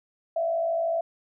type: tone with frequency modulation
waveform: sine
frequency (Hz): 665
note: E5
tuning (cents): +15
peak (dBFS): -23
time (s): 0.36-1.01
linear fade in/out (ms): 5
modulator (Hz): 53.1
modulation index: 0.54
effects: none